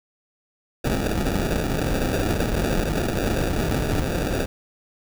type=noise with sample-and-hold; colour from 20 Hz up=pink; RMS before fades=-23 dBFS; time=0.84-4.46 s; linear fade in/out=10 ms; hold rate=1050 Hz; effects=none